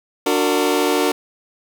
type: chord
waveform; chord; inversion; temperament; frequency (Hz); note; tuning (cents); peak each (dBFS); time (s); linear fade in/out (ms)
sawtooth; D augmented; none; just; 293.7 / 367.1 / 458.9; D4 / F#4 / A#4; 0 / -14 / -27; -16; 0.26-1.12; 5
effects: 8-bit